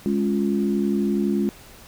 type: chord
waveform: sine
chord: Db major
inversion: second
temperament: equal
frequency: 207.7 / 277.2 / 349.2 Hz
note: Ab3 / Db4 / F4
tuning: 0 / 0 / 0 cents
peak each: -21 / -26 / -25 dBFS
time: 0.06-1.49 s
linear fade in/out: 0 ms
effects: pink hiss -46 dBFS RMS until 1.87 s